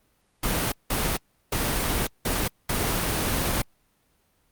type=noise bursts at uneven times; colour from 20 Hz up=pink; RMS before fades=-25 dBFS; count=5; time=0.43-0.72 / 0.9-1.17 / 1.52-2.07 / 2.25-2.48 / 2.69-3.62 s; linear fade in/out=5 ms; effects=pink hiss -67 dBFS RMS until 4.51 s + Opus 32 kbps